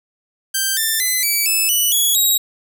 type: tone with pitch steps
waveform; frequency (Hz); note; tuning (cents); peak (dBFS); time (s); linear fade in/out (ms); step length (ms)
5% pulse; 1570 / 1782.7 / 2024 / 2299 / 2610 / 2964 / 3365 / 3821; G6 / A6 / B6 / D7 / E7 / F#7 / G#7 / A#7; +2 / +22 / +42 / -37 / -18 / +2 / +22 / +42; -6; 0.54-2.38; 10; 230
effects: none